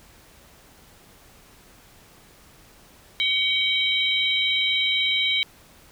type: tone cluster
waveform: sine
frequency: 2260 / 3124 / 3851 Hz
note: C#7 / G7 / B7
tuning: +33 / -7 / -44 cents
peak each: -24 dBFS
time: 3.2-5.43 s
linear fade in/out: 0 ms
effects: pink hiss -52 dBFS RMS until 5.91 s